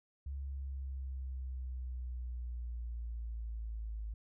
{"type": "linear sweep", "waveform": "sine", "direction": "down", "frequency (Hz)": [69.3, 53.3], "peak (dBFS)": -38, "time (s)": [0.26, 4.14], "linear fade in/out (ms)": 5, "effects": []}